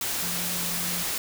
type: tone in noise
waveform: sine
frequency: 175.3 Hz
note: F3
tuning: 7 cents sharp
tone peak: -36 dBFS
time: 0.22-1.03 s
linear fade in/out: 2 ms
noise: white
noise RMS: -29 dBFS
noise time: 0.01-1.18 s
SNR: -10 dB
effects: none